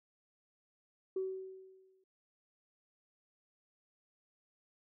sine tone with exponential decay, 378.7 Hz, F#4, 40 cents sharp, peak -31 dBFS, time 1.16-2.04 s, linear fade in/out 5 ms, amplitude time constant 190 ms, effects tanh soft clip ceiling -27 dBFS

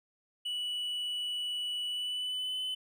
triangle tone with pitch glide, 2951 to 3023 Hz, F#7 to F#7, -5 to +36 cents, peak -31 dBFS, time 0.45-2.75 s, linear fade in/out 10 ms, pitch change +41 cents, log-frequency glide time 1.87-2.59 s, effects none

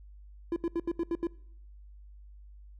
triangle tone bursts, 338.2 Hz, E4, 44 cents sharp, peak -25 dBFS, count 7, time 0.52-1.27 s, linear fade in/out 2 ms, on 42 ms, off 76 ms, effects noise-tail reverb RT60 0.7 s tail -23 dB re dry + added 50 Hz sine -48 dBFS peak until 2.79 s

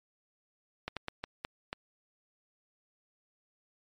slowing click train, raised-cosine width 0.3 ms, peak -19 dBFS, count 6, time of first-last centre 0.88-1.73 s, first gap 87 ms, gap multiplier 1.34, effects MP3 48 kbps

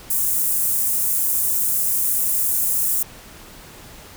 white high-pass noise, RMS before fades -20 dBFS, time 0.1-3.03 s, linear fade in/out 5 ms, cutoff 8200 Hz, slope 24 dB/octave, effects pink hiss -42 dBFS RMS until 4.16 s

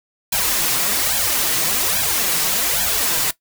white noise with flanger, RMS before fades -19 dBFS, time 0.32-3.31 s, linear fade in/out 5 ms, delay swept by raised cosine 1.2 to 6.6 ms, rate 1.2 Hz, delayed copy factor +0.95, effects noise-tail reverb RT60 0.1 s tail -17 dB re dry

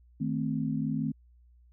sine chord, A diminished, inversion second, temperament equal, 155.56 / 220 / 261.6 Hz, Eb3 / A3 / C4, 0 / 0 / 0 cents, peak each -32 dBFS, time 0.2-1.12 s, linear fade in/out 10 ms, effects added 60 Hz sine -56 dBFS peak until 1.72 s

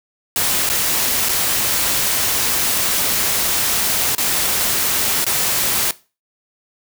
white noise with dropouts, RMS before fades -18 dBFS, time 0.36-5.91 s, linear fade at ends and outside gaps 1 ms, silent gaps 0.691-0.699 / 1.287-1.292 / 4.15-4.181 / 5.244-5.265 s, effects noise-tail reverb RT60 0.3 s tail -18 dB re dry

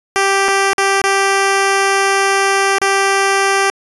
10% pulse tone with dropouts, 392 Hz, G4, in tune, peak -3 dBFS, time 0.16-3.7 s, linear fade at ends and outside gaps 0 ms, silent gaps 0.482-0.486 / 0.732-0.782 / 1.017-1.04 / 2.784-2.816 s, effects resampled to 24000 Hz

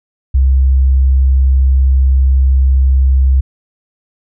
sine tone, 66.1 Hz, C2, 18 cents sharp, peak -6 dBFS, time 0.34-3.41 s, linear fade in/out 10 ms, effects none

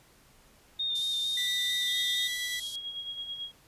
sine tone with vibrato, 3654 Hz, A#7, 35 cents flat, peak -28 dBFS, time 0.79-2.28 s, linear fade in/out 10 ms, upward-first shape square, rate 4.4 Hz, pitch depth 17 cents each way
pink band-pass noise, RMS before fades -44 dBFS, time 0.95-2.76 s, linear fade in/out 5 ms, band 3200 to 12000 Hz, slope 96 dB/octave
sawtooth tone, 1975.5 Hz, B6, in tune, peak -30 dBFS, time 1.37-2.6 s, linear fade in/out 5 ms
sine tone with tremolo, 3291 Hz, G#7, 16 cents flat, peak -33 dBFS, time 1.86-3.52 s, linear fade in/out 50 ms, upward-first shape sine, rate 9.1 Hz, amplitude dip 55%
effects pink hiss -60 dBFS RMS until 3.67 s + resampled to 32000 Hz

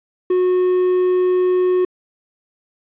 triangle tone, 365 Hz, F#4, 24 cents flat, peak -11 dBFS, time 0.3-1.85 s, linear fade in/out 5 ms, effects resampled to 8000 Hz + 8-bit

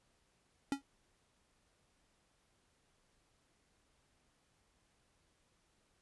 square tone with exponential decay, 277.2 Hz, C#4, in tune, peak -30 dBFS, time 0.72-0.82 s, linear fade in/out 1 ms, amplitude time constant 21 ms, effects pink hiss -75 dBFS RMS until 6.01 s + resampled to 24000 Hz

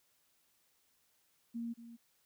sine tone with echo, 233.1 Hz, A#3, in tune, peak -37 dBFS, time 1.54-1.74 s, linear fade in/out 20 ms, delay 230 ms, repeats 1, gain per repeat -12 dB, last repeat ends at 1.97 s, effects white hiss -74 dBFS RMS until 2.25 s

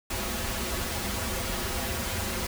pink noise with comb filter, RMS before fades -31 dBFS, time 0.1-2.47 s, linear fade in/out 5 ms, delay 6.7 ms, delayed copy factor -0.95, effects none

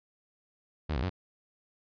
sawtooth tone with pitch steps, 77.3 / 61.9 / 91.7 Hz, D#2 / B1 / F#2, -11 / +5 / -15 cents, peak -25 dBFS, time 0.89-1.097 s, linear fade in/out 10 ms, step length 69 ms, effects resampled to 11025 Hz

